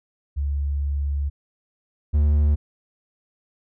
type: tone pair in turn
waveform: sine / triangle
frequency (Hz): 71 / 73.94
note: C#2 / D2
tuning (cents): +42 / +12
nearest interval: minor second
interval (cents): 70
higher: second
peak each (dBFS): -21 / -13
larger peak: second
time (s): 0.36-1.3 / 2.13-2.56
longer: first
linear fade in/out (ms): 20
effects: none